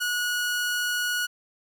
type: tone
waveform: sawtooth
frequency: 1458 Hz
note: F#6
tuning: 26 cents flat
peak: -21 dBFS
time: 0-1.27 s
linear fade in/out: 20 ms
effects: none